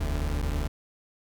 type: tone pair together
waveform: 40% pulse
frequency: 41.21 / 73.42 Hz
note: E1 / D2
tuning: 0 / 0 cents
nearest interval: minor seventh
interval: 1000 cents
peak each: -28 dBFS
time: 0-0.68 s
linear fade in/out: 10 ms
effects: none